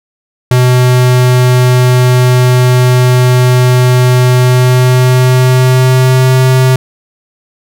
square tone with pitch glide, 125.6 to 129.5 Hz, B2 to C3, +30 to -17 cents, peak -5 dBFS, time 0.51-6.76 s, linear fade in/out 2 ms, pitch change +53 cents, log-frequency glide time 4.35-6.34 s, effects none

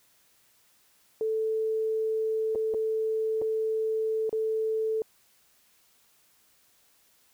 sine tone with dropouts, 440 Hz, A4, in tune, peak -25 dBFS, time 1.21-5.02 s, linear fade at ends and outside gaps 1 ms, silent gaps 2.55-2.556 / 2.739-2.745 / 3.416-3.42 / 4.294-4.328 s, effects white hiss -64 dBFS RMS until 7.33 s

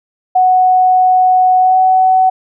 sine tone with pitch glide, 740 to 749.9 Hz, F#5 to F#5, 0 to +23 cents, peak -6 dBFS, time 0.35-2.3 s, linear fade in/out 10 ms, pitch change +23 cents, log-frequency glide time 1.59-1.79 s, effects none

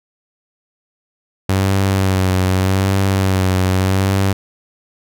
sawtooth tone with vibrato, 95.1 Hz, F#2, 48 cents sharp, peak -9 dBFS, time 1.49-4.33 s, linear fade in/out 5 ms, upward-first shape sine, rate 0.83 Hz, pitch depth 39 cents each way, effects none

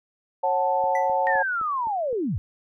sine chord, F# minor, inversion second, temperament equal with one note detuned, 545.8 / 740 / 880 Hz, C#5 / F#5 / A5, -27 / 0 / 0 cents, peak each -25 / -25 / -23 dBFS, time 0.43-1.43 s, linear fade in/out 10 ms
click train, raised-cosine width 2 ms, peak -31 dBFS, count 6, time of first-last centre 0.84-2.129 s, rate 3.88 Hz
triangle tone with exponential decay, 1981 Hz, B6, 5 cents sharp, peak -25 dBFS, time 0.95-1.16 s, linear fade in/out 2 ms, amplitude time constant 44 ms
sine linear sweep, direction down, 1864.7 to 70.4 Hz, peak -23 dBFS, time 1.27-2.38 s, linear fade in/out 0 ms
effects none

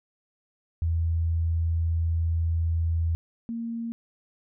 sine tone pair in turn, 82.7 / 231 Hz, E2 / A#3, +6 / -16 cents, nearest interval octave + tritone, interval 1778 cents, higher second, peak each -22 / -29 dBFS, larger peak first, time 0.82-3.15 / 3.49-3.92 s, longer first, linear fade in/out 0 ms, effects none

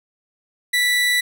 30% pulse tone, 1967 Hz, B6, 7 cents flat, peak -13 dBFS, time 0.73-1.21 s, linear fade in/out 10 ms, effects none

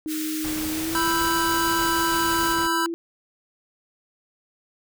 sine tone with pitch glide, 311.1 to 335.4 Hz, D#4 to E4, 0 to +30 cents, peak -26 dBFS, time 0.06-2.94 s, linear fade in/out 0 ms, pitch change +130 cents, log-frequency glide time 0.73-1.01 s
white high-pass noise, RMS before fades -33 dBFS, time 0.07-2.57 s, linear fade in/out 50 ms, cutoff 1300 Hz, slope 48 dB/octave
pink noise with tremolo, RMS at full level -34 dBFS, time 0.44-2.67 s, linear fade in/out 5 ms, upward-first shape sine, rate 6.6 Hz, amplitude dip 25%
square chord, E minor, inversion second, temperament equal, 987.8 / 1318.5 / 1568 Hz, B5 / E6 / G6, 0 / 0 / 0 cents, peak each -25 / -28 / -28 dBFS, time 0.95-2.86 s, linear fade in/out 0 ms
effects none

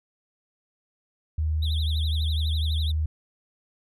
sine tone, 77.78 Hz, D#2, in tune, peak -22 dBFS, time 1.38-3.06 s, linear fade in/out 5 ms
triangle tone with vibrato, 3602 Hz, A7, 40 cents sharp, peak -31 dBFS, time 1.62-2.92 s, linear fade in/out 10 ms, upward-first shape triangle, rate 12 Hz, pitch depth 210 cents each way
effects none

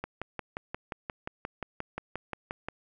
click train, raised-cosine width 0.5 ms, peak -19 dBFS, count 16, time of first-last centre 0.04-2.686 s, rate 5.67 Hz, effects none

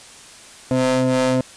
35% pulse ring-modulated tone, 129.5 Hz, C3, 17 cents flat, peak -11 dBFS, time 0.71-1.41 s, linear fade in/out 2 ms, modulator 387 Hz, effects white hiss -42 dBFS RMS until 1.56 s + resampled to 22050 Hz

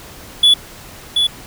triangle tone with echo, 3427 Hz, A7, 46 cents flat, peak -5 dBFS, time 0.43-0.54 s, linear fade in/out 5 ms, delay 730 ms, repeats 1, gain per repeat -5 dB, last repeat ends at 1.27 s, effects pink hiss -37 dBFS RMS until 1.46 s

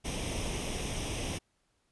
pink noise with comb filter, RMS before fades -35 dBFS, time 0.04-1.39 s, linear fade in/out 20 ms, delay 0.34 ms, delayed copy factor +0.65, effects pink hiss -75 dBFS RMS until 1.91 s + resampled to 24000 Hz

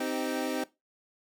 25% pulse chord, C minor, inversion none, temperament equal with one note detuned, 259.8 / 311.1 / 392 Hz, C4 / Eb4 / G4, -12 / 0 / 0 cents, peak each -29 / -30 / -34 dBFS, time 0-0.64 s, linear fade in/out 5 ms, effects noise-tail reverb RT60 0.2 s tail -17 dB re dry

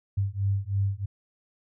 sine beating tone pair, 97.4 / 100.5 Hz, G2 / G2, -11 / +44 cents, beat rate 3.1 Hz, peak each -27 / -27 dBFS, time 0.17-1.06 s, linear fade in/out 10 ms, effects none

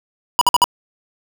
square tone bursts, 978 Hz, B5, 17 cents flat, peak -9 dBFS, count 4, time 0.39-0.641 s, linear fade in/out 0 ms, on 23 ms, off 53 ms, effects none

